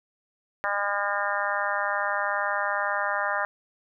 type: harmonic tone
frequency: 202.3 Hz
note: G#3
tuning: 45 cents flat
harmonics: 3 / 4 / 5 / 6 / 7 / 8 / 9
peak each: -32 / -32 / -32 / -32 / -32 / -32 / -32 dBFS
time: 0.64-3.45 s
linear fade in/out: 0 ms
effects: none